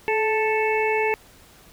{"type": "harmonic tone with a mistuned harmonic", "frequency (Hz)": 440, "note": "A4", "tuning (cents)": 0, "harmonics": [1, 2, 4, 5, 6], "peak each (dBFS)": [-22, -25, -31, -27, -29], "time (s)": [0.08, 1.14], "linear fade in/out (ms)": 0, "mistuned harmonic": 1, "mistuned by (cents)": -29, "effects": ["pink hiss -51 dBFS RMS until 1.72 s"]}